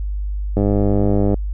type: click train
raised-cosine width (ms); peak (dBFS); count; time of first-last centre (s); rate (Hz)
2; -5; 79; 0.57-1.342; 101
effects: added 50 Hz sine -20 dBFS peak until 1.53 s